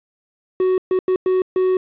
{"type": "tone bursts at uneven times", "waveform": "triangle", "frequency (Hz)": 371.8, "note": "F#4", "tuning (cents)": 8, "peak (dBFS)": -12, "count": 5, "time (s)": [[0.6, 0.78], [0.91, 0.99], [1.08, 1.16], [1.26, 1.42], [1.56, 1.77]], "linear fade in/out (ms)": 2, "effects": ["resampled to 8000 Hz", "8-bit"]}